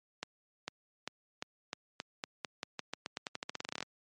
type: accelerating click train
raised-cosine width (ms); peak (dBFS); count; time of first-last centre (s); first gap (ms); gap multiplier
0.2; -19; 26; 0.23-3.827; 450; 0.88
effects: high-pass 150 Hz 12 dB/octave + MP3 48 kbps